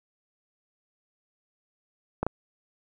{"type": "clicks", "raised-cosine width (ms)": 1, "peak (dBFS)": -12, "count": 2, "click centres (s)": [2.23, 2.266], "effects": []}